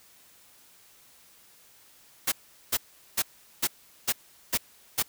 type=noise bursts; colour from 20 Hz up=white; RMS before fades=-25 dBFS; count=7; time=2.27-5.027 s; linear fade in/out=10 ms; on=51 ms; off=400 ms; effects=white hiss -57 dBFS RMS until 5.08 s

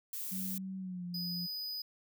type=noise; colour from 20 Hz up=violet; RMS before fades=-40 dBFS; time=0.13-0.58 s; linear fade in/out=2 ms
type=tone with pitch glide; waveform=sine; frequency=190 to 176.26 Hz; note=F#3 to F3; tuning=+46 to +16 cents; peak=-38 dBFS; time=0.31-1.47 s; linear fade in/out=20 ms; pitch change=-130 cents; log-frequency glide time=0.78-1.05 s
type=tone; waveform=square; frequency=4978 Hz; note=D#8; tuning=in tune; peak=-38 dBFS; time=1.14-1.82 s; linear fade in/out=5 ms
effects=none

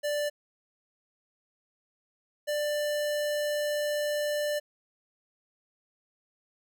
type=tone pair in turn; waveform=square; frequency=588 / 591.7 Hz; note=D5 / D5; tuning=+2 / +13 cents; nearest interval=unison; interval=11 cents; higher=second; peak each=-28 dBFS; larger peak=neither; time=0.03-0.3 / 2.47-4.6 s; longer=second; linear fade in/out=20 ms; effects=none

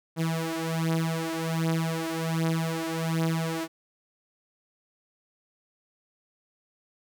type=beating tone pair; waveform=sawtooth; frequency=162.5 / 163.8 Hz; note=E3 / E3; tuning=-24 / -11 cents; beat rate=1.3 Hz; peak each=-25 dBFS; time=0.16-3.68 s; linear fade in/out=50 ms; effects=none

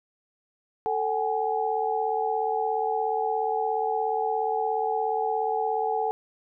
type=tone cluster; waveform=sine; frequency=442.2 / 758 / 835 Hz; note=A4 / F#5 / G#5; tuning=+9 / +42 / +9 cents; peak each=-28 dBFS; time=0.86-6.11 s; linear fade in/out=0 ms; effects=none

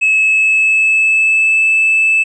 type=tone with pitch glide; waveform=triangle; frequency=2589 to 2625 Hz; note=E7 to E7; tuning=-32 to -8 cents; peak=-6 dBFS; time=0.01-2.24 s; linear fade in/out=20 ms; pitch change=+24 cents; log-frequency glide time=0.12-1.65 s; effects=tanh soft clip ceiling -4 dBFS + resampled to 24000 Hz

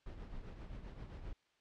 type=noise with tremolo; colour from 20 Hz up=brown; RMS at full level=-45 dBFS; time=0.06-1.33 s; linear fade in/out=2 ms; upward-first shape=triangle; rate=7.6 Hz; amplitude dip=60%; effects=white hiss -75 dBFS RMS until 1.6 s + low-pass 4000 Hz 12 dB/octave

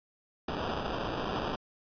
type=noise with sample-and-hold; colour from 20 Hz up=white; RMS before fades=-34 dBFS; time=0.48-1.56 s; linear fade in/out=5 ms; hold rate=2100 Hz; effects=resampled to 11025 Hz

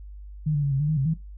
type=tone with pitch steps; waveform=sine; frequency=153 / 145.6 / 141 / 135 / 148.6 / 156.1 / 134.8 / 160.5 Hz; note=D#3 / D3 / C#3 / C#3 / D3 / D#3 / C#3 / E3; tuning=-29 / -15 / +30 / -45 / +21 / +6 / -48 / -46 cents; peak=-20 dBFS; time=0.46-1.14 s; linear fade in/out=10 ms; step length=85 ms; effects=noise-tail reverb RT60 0.2 s tail -18 dB re dry + added 50 Hz sine -38 dBFS peak until 1.37 s

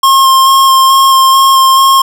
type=tone with vibrato; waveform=square; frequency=1069 Hz; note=C6; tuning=37 cents sharp; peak=-4 dBFS; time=0.03-2.02 s; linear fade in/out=5 ms; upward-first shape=square; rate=2.3 Hz; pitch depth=11 cents each way; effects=none

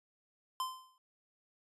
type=tone with exponential decay; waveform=square; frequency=1034 Hz; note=C6; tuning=21 cents flat; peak=-32 dBFS; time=0.6-0.98 s; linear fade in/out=1 ms; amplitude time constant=81 ms; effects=resampled to 32000 Hz

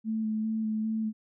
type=tone with vibrato; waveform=sine; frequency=218.8 Hz; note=A3; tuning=9 cents flat; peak=-27 dBFS; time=0.04-1.13 s; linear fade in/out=50 ms; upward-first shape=square; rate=2.5 Hz; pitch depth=14 cents each way; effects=none

